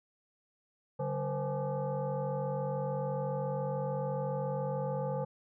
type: tone with frequency modulation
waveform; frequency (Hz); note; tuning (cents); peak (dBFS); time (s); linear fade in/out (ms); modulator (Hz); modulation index
sine; 190; F#3; +46; -31; 0.99-5.25; 10; 333; 1.9
effects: none